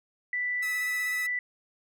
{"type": "tone", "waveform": "sine", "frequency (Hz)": 1977, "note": "B6", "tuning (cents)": 1, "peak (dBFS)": -27, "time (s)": [0.33, 1.39], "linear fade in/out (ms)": 2}
{"type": "tone with vibrato", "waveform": "5% pulse", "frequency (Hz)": 1285, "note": "E6", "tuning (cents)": -45, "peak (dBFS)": -27, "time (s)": [0.62, 1.27], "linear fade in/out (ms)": 10, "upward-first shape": "sine", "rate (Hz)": 16, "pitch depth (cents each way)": 24}
{"effects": []}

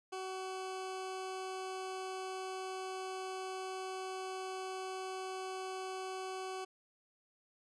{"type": "tone", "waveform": "20% pulse", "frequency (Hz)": 376.6, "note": "F#4", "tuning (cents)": 31, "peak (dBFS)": -35, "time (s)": [0.12, 6.65], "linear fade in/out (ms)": 10, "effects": ["resampled to 22050 Hz"]}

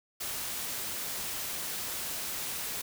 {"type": "noise", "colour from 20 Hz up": "white", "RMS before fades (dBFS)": -36, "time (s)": [0.2, 2.82], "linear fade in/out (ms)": 10, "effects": []}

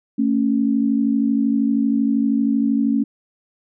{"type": "tone pair together", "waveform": "sine", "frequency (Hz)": [223.9, 276.7], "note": ["A3", "C#4"], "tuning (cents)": [30, -3], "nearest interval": "major third", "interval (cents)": 367, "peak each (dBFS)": -18, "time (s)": [0.18, 3.04], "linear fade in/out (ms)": 10, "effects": []}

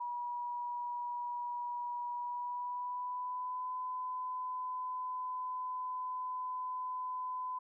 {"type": "tone with pitch glide", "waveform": "sine", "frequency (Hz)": [967, 1009.8], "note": ["B5", "B5"], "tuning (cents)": [-37, 38], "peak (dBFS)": -36, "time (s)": [0, 7.59], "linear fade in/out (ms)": 10, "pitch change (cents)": 75, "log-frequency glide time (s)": [2.13, 3.73], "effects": []}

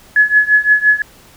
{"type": "tone with tremolo", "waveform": "sine", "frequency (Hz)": 1700, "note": "G#6", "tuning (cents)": 40, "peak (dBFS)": -4, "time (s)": [0.16, 1.02], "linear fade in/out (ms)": 2, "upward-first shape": "triangle", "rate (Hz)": 5.8, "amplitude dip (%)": 95, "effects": ["pink hiss -44 dBFS RMS until 1.36 s"]}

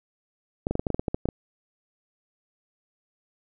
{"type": "clicks", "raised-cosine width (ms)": 2, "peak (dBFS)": -12, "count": 12, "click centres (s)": [0.669, 0.71, 0.754, 0.795, 0.868, 0.903, 0.945, 0.995, 1.082, 1.145, 1.256, 1.288], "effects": []}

